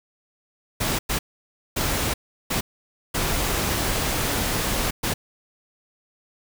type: noise bursts at uneven times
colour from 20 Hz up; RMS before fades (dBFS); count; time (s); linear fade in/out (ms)
pink; -24; 6; 0.8-0.99 / 1.09-1.19 / 1.76-2.14 / 2.5-2.61 / 3.14-4.91 / 5.03-5.14; 10
effects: none